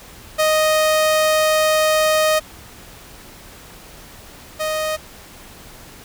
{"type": "tone pair in turn", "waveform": "sawtooth", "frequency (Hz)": [622.3, 622.3], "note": ["D#5", "D#5"], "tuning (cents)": [0, 0], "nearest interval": "unison", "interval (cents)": 0, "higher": "neither", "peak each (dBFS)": [-10, -16], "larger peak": "first", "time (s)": [[0.38, 2.4], [4.59, 4.97]], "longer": "first", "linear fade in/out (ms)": 20, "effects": ["pink hiss -41 dBFS RMS until 6.04 s"]}